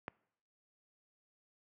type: click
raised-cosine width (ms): 0.5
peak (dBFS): -24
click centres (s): 0.081
effects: noise-tail reverb RT60 0.7 s tail -24 dB re dry + high-pass 100 Hz 12 dB/octave